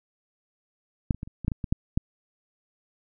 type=clicks; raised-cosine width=5 ms; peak=-8 / -26 / -21 / -29 / -22 / -11 / -17 / -18 / -10 / -10 dBFS; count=10; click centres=1.108 / 1.146 / 1.231 / 1.275 / 1.447 / 1.481 / 1.518 / 1.642 / 1.725 / 1.975 s; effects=none